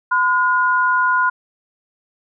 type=tone pair together; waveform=sine; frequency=1015 / 1435.4 Hz; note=B5 / F6; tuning=+47 / +47 cents; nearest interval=tritone; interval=600 cents; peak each=-16 dBFS; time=0.11-1.3 s; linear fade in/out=10 ms; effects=none